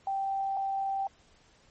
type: tone pair in turn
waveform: sine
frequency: 781 / 781 Hz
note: G5 / G5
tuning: -7 / -7 cents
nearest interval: unison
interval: 0 cents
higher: neither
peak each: -28 dBFS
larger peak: neither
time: 0.07-0.57 / 0.57-1.07 s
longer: neither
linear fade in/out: 2 ms
effects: pink hiss -62 dBFS RMS until 1.7 s + MP3 32 kbps